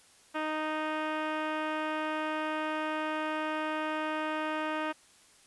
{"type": "tone with low-pass filter", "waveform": "15% pulse", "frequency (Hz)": 310, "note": "D#4", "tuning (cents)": -6, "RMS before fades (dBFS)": -33, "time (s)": [0.34, 4.93], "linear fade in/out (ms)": 20, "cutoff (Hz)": 2100, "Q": 5.3, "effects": ["white hiss -60 dBFS RMS until 5.46 s", "resampled to 24000 Hz"]}